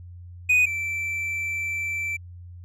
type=tone pair in turn; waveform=triangle; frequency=2487 / 2334 Hz; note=D#7 / D7; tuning=-1 / -11 cents; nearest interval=minor second; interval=110 cents; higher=first; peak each=-14 / -24 dBFS; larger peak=first; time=0.49-0.66 / 0.66-2.17 s; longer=second; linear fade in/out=10 ms; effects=added 88 Hz sine -39 dBFS peak until 2.64 s + resampled to 32000 Hz